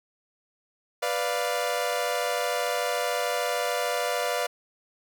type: chord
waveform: sawtooth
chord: B diminished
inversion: none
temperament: equal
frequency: 493.9 / 587.3 / 698.5 Hz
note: B4 / D5 / F5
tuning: 0 / 0 / 0 cents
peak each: -26 dBFS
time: 1.02-4.47 s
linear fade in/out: 10 ms
effects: none